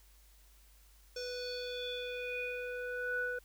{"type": "tone with low-pass filter sweep", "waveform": "square", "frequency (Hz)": 493.9, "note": "B4", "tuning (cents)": 0, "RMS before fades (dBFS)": -39, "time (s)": [1.16, 3.39], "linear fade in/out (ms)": 5, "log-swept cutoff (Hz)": [5600, 1300], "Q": 6.8, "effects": ["added 50 Hz sine -60 dBFS peak until 3.44 s", "white hiss -66 dBFS RMS until 3.44 s"]}